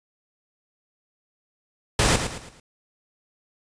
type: noise with echo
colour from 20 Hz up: pink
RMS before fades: -19 dBFS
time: 1.99-2.16 s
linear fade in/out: 2 ms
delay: 110 ms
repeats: 4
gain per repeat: -8 dB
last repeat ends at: 2.6 s
effects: resampled to 22050 Hz

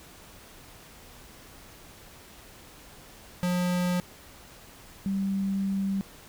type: tone pair in turn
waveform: square / sine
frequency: 178.7 / 195.14 Hz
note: F3 / G3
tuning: +40 / -8 cents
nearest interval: major second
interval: 152 cents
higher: second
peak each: -25 dBFS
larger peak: neither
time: 3.43-4 / 5.06-6.01 s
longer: second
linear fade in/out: 0 ms
effects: pink hiss -50 dBFS RMS until 6.28 s

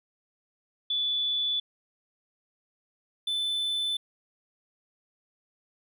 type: tone pair in turn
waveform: sine / triangle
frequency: 3465 / 3515 Hz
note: A7 / A7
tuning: -27 / -2 cents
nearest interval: unison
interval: 25 cents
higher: second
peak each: -25 dBFS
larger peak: neither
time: 0.9-1.6 / 3.27-3.97 s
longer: neither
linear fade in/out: 5 ms
effects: none

